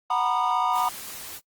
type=chord; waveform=triangle; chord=B major seventh; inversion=second; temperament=equal with one note detuned; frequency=740 / 932.3 / 987.8 / 1220.3 Hz; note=F#5 / A#5 / B5 / D#6; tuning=0 / 0 / 0 / -34 cents; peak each=-25 dBFS; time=0.1-0.89 s; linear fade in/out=5 ms
type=noise; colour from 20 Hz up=white; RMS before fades=-38 dBFS; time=0.72-1.41 s; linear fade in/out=50 ms
effects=noise-tail reverb RT60 0.1 s tail -24 dB re dry + Opus 24 kbps